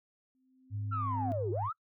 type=tone with exponential growth; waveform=sine; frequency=259.4 Hz; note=C4; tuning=15 cents flat; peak=-32 dBFS; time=0.35-1.32 s; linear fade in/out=0 ms; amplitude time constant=210 ms
type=tone; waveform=sine; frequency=103.3 Hz; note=G#2; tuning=9 cents flat; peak=-33 dBFS; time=0.7-1.7 s; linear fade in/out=50 ms
type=linear two-way sweep; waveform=sine; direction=down then up; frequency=1380 to 335.6 to 1380 Hz; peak=-32 dBFS; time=0.91-1.73 s; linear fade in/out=20 ms; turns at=1.51 s
effects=noise-tail reverb RT60 0.1 s tail -26 dB re dry + tanh soft clip ceiling -23 dBFS